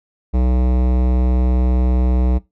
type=tone with hard clipping; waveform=sine; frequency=62.5 Hz; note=B1; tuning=21 cents sharp; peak=-15 dBFS; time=0.33-2.39 s; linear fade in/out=20 ms; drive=18 dB; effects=noise-tail reverb RT60 0.2 s tail -20 dB re dry